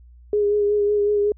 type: tone with vibrato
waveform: sine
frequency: 412.8 Hz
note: G#4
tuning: 10 cents flat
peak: -16 dBFS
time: 0.33-1.32 s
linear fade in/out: 2 ms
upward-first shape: sine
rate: 5.4 Hz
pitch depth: 23 cents each way
effects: added 60 Hz sine -44 dBFS peak until 1.37 s